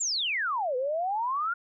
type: exponential two-way sweep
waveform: sine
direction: down then up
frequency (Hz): 7650 to 490 to 1441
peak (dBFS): -26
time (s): 0-1.54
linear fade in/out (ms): 10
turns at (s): 0.76
effects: none